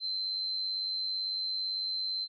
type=tone with amplitude modulation; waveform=sine; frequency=4094 Hz; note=C8; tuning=38 cents flat; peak=-29 dBFS; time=0-2.28 s; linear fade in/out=50 ms; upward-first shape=sine; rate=97.9 Hz; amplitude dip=40%; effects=none